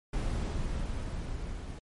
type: noise with level ramp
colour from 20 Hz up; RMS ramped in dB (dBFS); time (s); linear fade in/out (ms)
brown; -30 to -39; 0.13-1.79; 5
effects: MP3 48 kbps